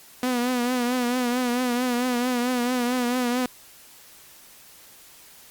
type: tone with vibrato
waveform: sawtooth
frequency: 246.9 Hz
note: B3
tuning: in tune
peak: -18 dBFS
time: 0.23-3.46 s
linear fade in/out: 2 ms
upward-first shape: triangle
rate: 4.5 Hz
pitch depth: 67 cents each way
effects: white hiss -49 dBFS RMS until 5.5 s + Opus 48 kbps